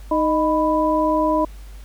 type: tone cluster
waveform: sine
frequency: 311.1 / 619 / 990 Hz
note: D#4 / D#5 / B5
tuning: 0 / -9 / +4 cents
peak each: -20 dBFS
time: 0.11-1.45 s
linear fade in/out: 5 ms
effects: added 50 Hz sine -35 dBFS peak until 1.84 s + pink hiss -50 dBFS RMS until 1.84 s